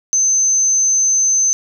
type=tone; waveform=sine; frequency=6190 Hz; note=G8; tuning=23 cents flat; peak=-11 dBFS; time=0.13-1.53 s; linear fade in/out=0 ms; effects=none